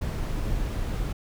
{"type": "noise", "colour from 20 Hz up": "brown", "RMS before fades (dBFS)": -28, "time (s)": [0.01, 1.13], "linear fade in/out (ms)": 10, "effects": []}